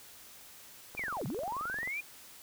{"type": "click train", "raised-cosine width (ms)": 1, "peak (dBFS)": -31, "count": 22, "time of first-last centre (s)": [0.95, 1.875], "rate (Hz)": 22.7}
{"type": "linear two-way sweep", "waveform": "sine", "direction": "down then up", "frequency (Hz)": [2473, 104.5, 2473], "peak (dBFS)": -34, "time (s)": [0.97, 2.01], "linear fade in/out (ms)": 10, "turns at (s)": 1.26}
{"effects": ["white hiss -53 dBFS RMS until 2.42 s"]}